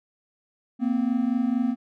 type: tone pair together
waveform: triangle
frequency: 233.1 / 257.5 Hz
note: A#3 / C4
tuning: 0 / -28 cents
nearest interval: major second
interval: 172 cents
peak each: -22 dBFS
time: 0.79-1.76 s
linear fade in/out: 50 ms
effects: none